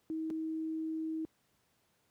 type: tone with dropouts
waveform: sine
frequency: 318.7 Hz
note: D#4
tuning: 42 cents sharp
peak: -34 dBFS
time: 0.1-1.25 s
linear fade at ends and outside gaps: 0 ms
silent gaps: 0.302-0.307 s
effects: pink hiss -74 dBFS RMS until 2.1 s + high-pass 80 Hz 12 dB/octave